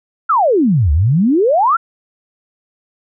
sine exponential two-way sweep, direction down then up, 1418 to 69 to 1418 Hz, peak -9 dBFS, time 0.29-1.77 s, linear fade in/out 10 ms, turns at 0.92 s, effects none

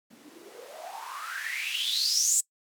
blue noise with band-pass filter sweep, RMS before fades -31 dBFS, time 0.1-2.41 s, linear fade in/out 10 ms, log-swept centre 220 to 7900 Hz, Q 9.7, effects noise-tail reverb RT60 0.1 s tail -22 dB re dry

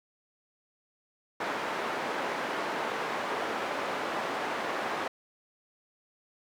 white band-pass noise, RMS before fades -33 dBFS, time 1.4-5.08 s, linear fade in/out 5 ms, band 300 to 1300 Hz, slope 12 dB/octave, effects none

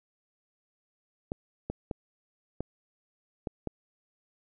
clicks, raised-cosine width 2 ms, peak -19 dBFS, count 6, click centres 1.319 / 1.7 / 1.912 / 2.606 / 3.472 / 3.673 s, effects none

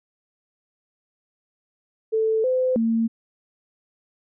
sine tone with pitch steps, 441.5 / 512 / 227.1 Hz, A4 / C5 / A#3, +6 / -38 / -45 cents, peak -18 dBFS, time 2.12-3.08 s, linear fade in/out 20 ms, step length 320 ms, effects none

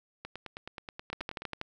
two click trains, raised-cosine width 0.3 ms, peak -24 / -19 dBFS, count 12 / 7, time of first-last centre 0.25-1.42 / 1.13-1.614 s, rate 9.4 / 12.4 Hz, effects none

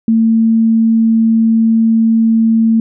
sine tone, 225.2 Hz, A3, 40 cents sharp, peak -7 dBFS, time 0.08-2.8 s, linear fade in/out 2 ms, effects none

